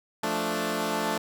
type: chord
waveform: 10% pulse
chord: D minor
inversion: first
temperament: equal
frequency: 174.61 / 220 / 293.7 Hz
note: F3 / A3 / D4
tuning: 0 / 0 / 0 cents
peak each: -25 / -21 / -23 dBFS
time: 0.23-1.18 s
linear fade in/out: 5 ms
effects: none